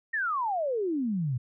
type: exponential sweep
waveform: sine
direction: down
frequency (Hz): 1881 to 116.54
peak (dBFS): -26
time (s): 0.13-1.38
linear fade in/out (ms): 10
effects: none